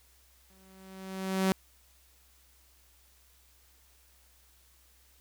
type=tone with exponential growth; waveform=sawtooth; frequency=190 Hz; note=F#3; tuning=46 cents sharp; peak=-19 dBFS; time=0.5-1.52 s; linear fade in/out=0 ms; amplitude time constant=220 ms; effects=added 63 Hz sine -64 dBFS peak until 5.2 s + white hiss -64 dBFS RMS until 5.2 s

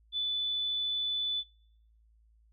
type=tone; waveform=sine; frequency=3487 Hz; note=A7; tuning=16 cents flat; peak=-29 dBFS; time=0.12-1.44 s; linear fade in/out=50 ms; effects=noise-tail reverb RT60 0.7 s tail -25 dB re dry + added 55 Hz sine -61 dBFS peak until 2.52 s

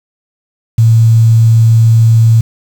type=tone with quantisation; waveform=sine; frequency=113.4 Hz; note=A#2; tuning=47 cents flat; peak=-3 dBFS; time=0.78-2.41 s; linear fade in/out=5 ms; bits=5; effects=none

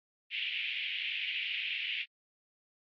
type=band-pass noise; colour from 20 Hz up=white; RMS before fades=-36 dBFS; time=0.3-2.06 s; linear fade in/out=50 ms; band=2200 to 3100 Hz; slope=48 dB/octave; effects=AAC 48 kbps

